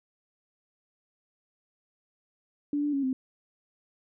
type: tone with pitch steps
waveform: sine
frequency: 290.3 / 293 / 276.7 / 260.5 Hz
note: D4 / D4 / C#4 / C4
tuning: -20 / -4 / -3 / -7 cents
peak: -25 dBFS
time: 2.73-3.13 s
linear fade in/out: 2 ms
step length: 100 ms
effects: none